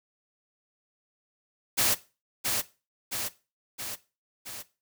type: noise with echo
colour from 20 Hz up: white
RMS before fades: -24 dBFS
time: 1.77-1.95 s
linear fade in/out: 20 ms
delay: 670 ms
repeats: 4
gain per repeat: -4 dB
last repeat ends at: 4.63 s
effects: noise-tail reverb RT60 0.3 s tail -17 dB re dry